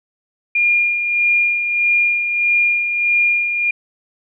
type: tone with tremolo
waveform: sine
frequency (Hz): 2414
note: D7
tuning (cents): +47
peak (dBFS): -11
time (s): 0.55-3.71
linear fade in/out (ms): 5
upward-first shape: sine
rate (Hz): 1.6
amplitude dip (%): 50
effects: none